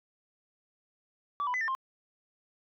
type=tone with pitch steps; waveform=sine; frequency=1153 / 993 / 2010 / 1798 / 1057 Hz; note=D6 / B5 / B6 / A6 / C6; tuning=-32 / +9 / +30 / +37 / +17 cents; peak=-27 dBFS; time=1.4-1.75 s; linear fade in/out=0 ms; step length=70 ms; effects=tanh soft clip ceiling -26 dBFS